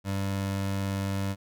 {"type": "tone", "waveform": "25% pulse", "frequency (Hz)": 98, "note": "G2", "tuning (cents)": 0, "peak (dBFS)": -24, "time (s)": [0.04, 1.36], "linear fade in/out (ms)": 50, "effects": []}